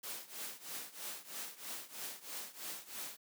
white noise with tremolo, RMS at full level -42 dBFS, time 0.03-3.17 s, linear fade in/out 10 ms, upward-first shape triangle, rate 3.1 Hz, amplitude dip 90%, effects high-pass 200 Hz 12 dB/octave

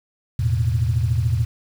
sine chord, E suspended fourth, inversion none, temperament just, 82.41 / 109.88 / 123.61 Hz, E2 / A2 / B2, 0 / -2 / +2 cents, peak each -22 / -20 / -21 dBFS, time 0.39-1.45 s, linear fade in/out 5 ms, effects tanh soft clip ceiling -8 dBFS + 7-bit

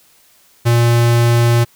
square tone, 118.2 Hz, A#2, 24 cents sharp, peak -10 dBFS, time 0.65-1.65 s, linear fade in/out 20 ms, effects white hiss -51 dBFS RMS until 1.75 s

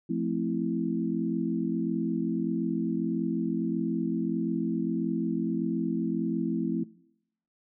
sine chord, F major seventh, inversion none, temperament equal, 174.61 / 220 / 261.6 / 329.6 Hz, F3 / A3 / C4 / E4, 0 / 0 / 0 / 0 cents, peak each -32 dBFS, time 0.09-6.84 s, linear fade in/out 10 ms, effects noise-tail reverb RT60 0.8 s tail -22 dB re dry

